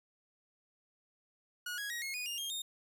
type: tone with pitch steps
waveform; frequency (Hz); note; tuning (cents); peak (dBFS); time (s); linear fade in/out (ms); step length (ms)
sawtooth; 1452 / 1658.3 / 1893.9 / 2163 / 2470 / 2821 / 3222 / 3680; F#6 / G#6 / A#6 / C#7 / D#7 / F7 / G7 / A#7; -33 / -3 / +27 / -43 / -13 / +17 / +47 / -23; -34; 1.66-2.62; 5; 120
effects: none